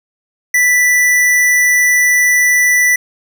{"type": "tone", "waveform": "square", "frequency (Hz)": 1975.5, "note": "B6", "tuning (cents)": 0, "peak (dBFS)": -9, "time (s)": [0.54, 2.96], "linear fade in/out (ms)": 5, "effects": []}